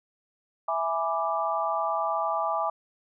sine chord, E dominant seventh, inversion none, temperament equal, 659.3 / 830.6 / 987.8 / 1174.7 Hz, E5 / G#5 / B5 / D6, 0 / 0 / 0 / 0 cents, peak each -30 / -30 / -33 / -29 dBFS, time 0.68-2.7 s, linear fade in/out 5 ms, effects none

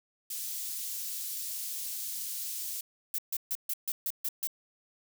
white high-pass noise, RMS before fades -37 dBFS, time 0.3-2.81 s, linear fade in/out 5 ms, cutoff 4900 Hz, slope 12 dB/octave
violet noise bursts, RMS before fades -32 dBFS, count 8, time 3.14-4.472 s, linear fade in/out 2 ms, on 44 ms, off 140 ms
effects none

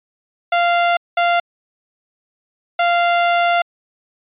sawtooth tone bursts at uneven times, 694 Hz, F5, 11 cents flat, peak -9 dBFS, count 3, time 0.52-0.97 / 1.17-1.4 / 2.79-3.62 s, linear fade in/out 5 ms, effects resampled to 8000 Hz

